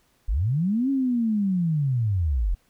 sine linear two-way sweep, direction up then down, 37.95 to 277.2 to 37.95 Hz, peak -20 dBFS, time 0.28-2.55 s, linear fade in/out 10 ms, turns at 0.9 s, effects pink hiss -65 dBFS RMS until 2.69 s

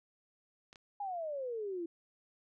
clicks, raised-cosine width 0.2 ms, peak -36 dBFS, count 2, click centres 0.729 / 0.758 s
sine exponential sweep, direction down, 830.6 to 328.5 Hz, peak -36 dBFS, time 1-1.86 s, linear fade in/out 5 ms
effects none

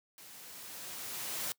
white noise with level ramp, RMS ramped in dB -53 to -36 dBFS, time 0.18-1.52 s, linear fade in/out 0 ms, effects noise-tail reverb RT60 0.1 s tail -23 dB re dry + high-pass 100 Hz 12 dB/octave

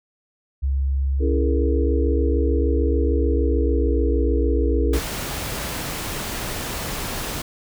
sine tone with pitch glide, 68 to 62.72 Hz, C#2 to B1, -33 to +27 cents, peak -18 dBFS, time 0.62-5 s, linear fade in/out 20 ms, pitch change -140 cents, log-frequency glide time 3.16-4.03 s
sine chord, A# half-diminished seventh, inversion first, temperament just, 279.7 / 335.6 / 419.5 / 466.2 Hz, C#4 / E4 / G#4 / A#4, +16 / +31 / +17 / 0 cents, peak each -26 dBFS, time 1.19-5.01 s, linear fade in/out 50 ms
pink noise, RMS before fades -28 dBFS, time 4.93-7.42 s, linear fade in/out 5 ms
effects none

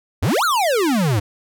square exponential two-way sweep, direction up then down, 72.4 to 1480 to 95.6 Hz, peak -16 dBFS, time 0.22-1.2 s, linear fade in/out 10 ms, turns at 0.44 s, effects none

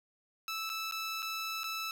15% pulse tone with dropouts, 1314 Hz, E6, 6 cents flat, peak -29 dBFS, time 0.48-1.91 s, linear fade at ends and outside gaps 1 ms, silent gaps 0.694-0.699 / 0.912-0.922 / 1.222-1.227 / 1.634-1.641 s, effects none

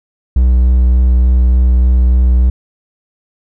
triangle tone with vibrato, 62.1 Hz, B1, 10 cents sharp, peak -4 dBFS, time 0.36-2.5 s, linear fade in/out 5 ms, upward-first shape sine, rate 3.4 Hz, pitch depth 13 cents each way, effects none

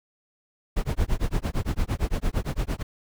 brown noise with tremolo, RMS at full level -22 dBFS, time 0.76-2.83 s, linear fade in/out 10 ms, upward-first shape sine, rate 8.8 Hz, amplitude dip 100%, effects none

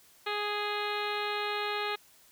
harmonic tone, 415.3 Hz, G#4, in tune, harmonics 1 / 2 / 3 / 4 / 5 / 6 / 7 / 8 / 9 / 10, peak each -36 / -37 / -37 / -40 / -41 / -40 / -45 / -44 / -42 / -44 dBFS, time 0.26-1.96 s, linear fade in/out 10 ms, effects white hiss -60 dBFS RMS until 2.31 s

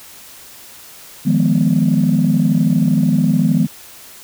sine chord, F half-diminished seventh, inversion third, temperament equal, 155.56 / 174.61 / 207.7 / 246.9 Hz, Eb3 / F3 / Ab3 / Cb4, 0 / 0 / 0 / 0 cents, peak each -16 dBFS, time 1.25-3.67 s, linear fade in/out 20 ms, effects tanh soft clip ceiling -4 dBFS + white hiss -39 dBFS RMS until 4.23 s

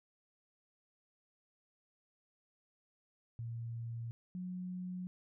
sine tone pair in turn, 116.1 / 181.97 Hz, A#2 / F#3, -7 / -29 cents, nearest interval minor sixth, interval 778 cents, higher second, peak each -39 / -39 dBFS, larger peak neither, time 3.39-4.11 / 4.35-5.07 s, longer neither, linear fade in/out 0 ms, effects none

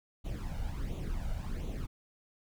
brown noise with flanger, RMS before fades -36 dBFS, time 0.24-1.87 s, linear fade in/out 20 ms, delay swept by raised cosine 0.29 to 1.39 ms, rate 1.4 Hz, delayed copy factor +0.7, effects none

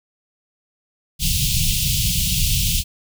pink band-stop noise, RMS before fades -19 dBFS, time 1.19-2.84 s, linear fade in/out 50 ms, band 180 to 2700 Hz, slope 48 dB/octave, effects none

